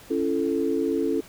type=chord; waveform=sine; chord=A major; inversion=first; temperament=equal with one note detuned; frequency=277.2 / 337.5 / 440 Hz; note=C#4 / E4 / A4; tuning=0 / +41 / 0 cents; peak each=-26 dBFS; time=0.1-1.21 s; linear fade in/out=10 ms; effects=pink hiss -48 dBFS RMS until 1.28 s